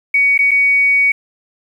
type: tone with dropouts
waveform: sine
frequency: 2250 Hz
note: C#7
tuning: 25 cents sharp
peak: -9 dBFS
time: 0.14-1.12 s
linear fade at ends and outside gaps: 5 ms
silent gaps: 0.378-0.389 / 0.51-0.514 s
effects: 7-bit